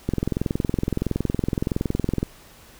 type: click train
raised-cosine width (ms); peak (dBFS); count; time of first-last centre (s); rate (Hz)
3; -9; 47; 0.09-2.23; 21.5
effects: pink hiss -49 dBFS RMS until 2.79 s